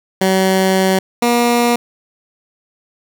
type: tone pair in turn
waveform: 15% pulse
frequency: 189.6 / 238.9 Hz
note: F#3 / A#3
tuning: +43 / +43 cents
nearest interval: major third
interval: 400 cents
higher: second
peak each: -5 dBFS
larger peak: neither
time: 0.21-0.99 / 1.22-1.76 s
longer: first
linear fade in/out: 5 ms
effects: none